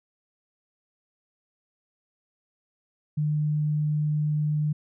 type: tone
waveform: sine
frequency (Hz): 150.7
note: D3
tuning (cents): +45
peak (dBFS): -22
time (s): 3.17-4.73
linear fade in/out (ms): 10
effects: none